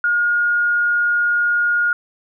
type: tone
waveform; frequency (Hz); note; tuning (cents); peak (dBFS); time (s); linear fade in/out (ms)
sine; 1429; F6; +39; -14; 0.04-1.93; 2
effects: none